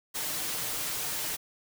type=noise with comb filter; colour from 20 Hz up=white; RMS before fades=-33 dBFS; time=0.14-1.37 s; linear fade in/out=20 ms; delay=6.6 ms; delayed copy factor=+0.55; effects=none